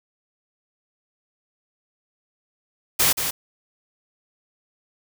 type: noise with echo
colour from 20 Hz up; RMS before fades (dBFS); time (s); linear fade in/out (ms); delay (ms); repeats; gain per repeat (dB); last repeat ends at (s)
white; -18; 2.99-3.13; 10; 180; 1; -7; 3.31
effects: none